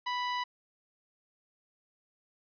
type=tone; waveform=sawtooth; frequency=987.8 Hz; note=B5; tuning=in tune; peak=-27 dBFS; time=0.06-0.44 s; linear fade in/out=10 ms; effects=resampled to 11025 Hz